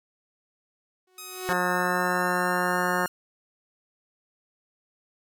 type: tone with exponential growth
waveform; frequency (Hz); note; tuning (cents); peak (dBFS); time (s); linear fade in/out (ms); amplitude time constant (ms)
sawtooth; 370; F#4; 0; -22; 1.07-1.53; 5; 98
type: tone with pitch glide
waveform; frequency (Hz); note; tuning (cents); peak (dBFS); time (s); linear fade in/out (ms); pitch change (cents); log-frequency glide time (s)
5% pulse; 1260 to 1414.3; D#6 to F6; +21 to +21; -27; 1.18-3.08; 2; +200; 1.31-2.87
type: harmonic tone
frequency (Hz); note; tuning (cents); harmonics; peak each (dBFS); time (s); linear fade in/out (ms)
179.8; F#3; -49; 1 / 2 / 3 / 4 / 5 / 6 / 7 / 8 / 9 / 10; -32 / -32 / -32 / -32 / -32 / -32 / -32 / -32 / -32 / -32; 1.49-3.06; 0
effects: none